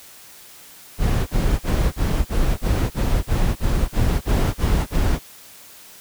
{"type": "noise bursts", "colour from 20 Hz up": "brown", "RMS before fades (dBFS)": -18, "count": 13, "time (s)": [0.98, 5.194], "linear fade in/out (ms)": 50, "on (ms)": 290, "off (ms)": 37, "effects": ["white hiss -44 dBFS RMS until 6 s"]}